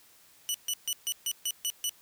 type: tone bursts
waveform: 15% pulse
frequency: 2960 Hz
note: F#7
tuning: in tune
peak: -21 dBFS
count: 8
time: 0.49-1.894 s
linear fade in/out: 0 ms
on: 53 ms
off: 140 ms
effects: white hiss -59 dBFS RMS until 2.01 s